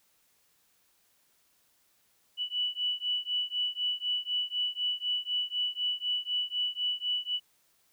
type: beating tone pair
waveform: sine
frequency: 2958 / 2962 Hz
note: F#7 / F#7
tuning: -1 / +1 cents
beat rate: 4 Hz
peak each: -32 / -32 dBFS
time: 2.37-7.4 s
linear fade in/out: 50 ms
effects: white hiss -69 dBFS RMS until 7.92 s